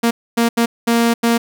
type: tone bursts at uneven times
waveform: sawtooth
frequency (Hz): 233.1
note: A#3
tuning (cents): 0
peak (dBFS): -8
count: 5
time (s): 0.03-0.11 / 0.37-0.49 / 0.57-0.66 / 0.87-1.14 / 1.23-1.38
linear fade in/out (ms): 10
effects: none